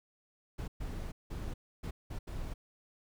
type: noise bursts at uneven times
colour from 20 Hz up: brown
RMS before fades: -39 dBFS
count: 6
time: 0.58-0.68 / 0.8-1.12 / 1.3-1.54 / 1.83-1.91 / 2.1-2.19 / 2.27-2.54 s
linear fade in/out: 10 ms
effects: none